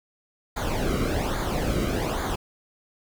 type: noise with flanger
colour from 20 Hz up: brown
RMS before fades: -26 dBFS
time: 0.56-2.36 s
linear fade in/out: 10 ms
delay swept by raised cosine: 0.36 to 1.18 ms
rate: 1.2 Hz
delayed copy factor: -0.7
effects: none